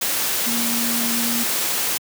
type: tone in noise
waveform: sine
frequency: 234.6 Hz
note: A#3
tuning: 11 cents sharp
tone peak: -24 dBFS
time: 0.46-1.44 s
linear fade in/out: 10 ms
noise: white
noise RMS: -22 dBFS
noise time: 0.01-1.98 s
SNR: -5 dB
effects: high-pass 150 Hz 12 dB/octave